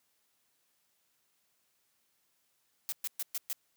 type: noise bursts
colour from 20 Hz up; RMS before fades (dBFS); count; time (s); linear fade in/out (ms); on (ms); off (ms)
blue; -35; 5; 2.89-3.53; 0; 32; 120
effects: white hiss -75 dBFS RMS until 3.76 s + high-pass 80 Hz 12 dB/octave